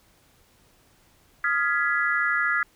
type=chord; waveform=sine; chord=F half-diminished seventh; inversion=third; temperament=equal with one note detuned; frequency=1244.5 / 1396.9 / 1679.6 / 1975.5 Hz; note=Eb6 / F6 / Ab6 / Cb7; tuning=0 / 0 / +19 / 0 cents; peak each=-29 / -26 / -25 / -27 dBFS; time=1.44-2.63 s; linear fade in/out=2 ms; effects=pink hiss -60 dBFS RMS until 2.75 s